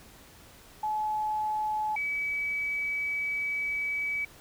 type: tone pair in turn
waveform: sine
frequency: 856 / 2285 Hz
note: A5 / D7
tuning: -48 / -48 cents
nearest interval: octave + perfect fourth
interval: 1700 cents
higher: second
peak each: -27 / -28 dBFS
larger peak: first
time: 0.83-1.96 / 1.96-4.25 s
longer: second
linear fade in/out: 5 ms
effects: pink hiss -53 dBFS RMS until 4.4 s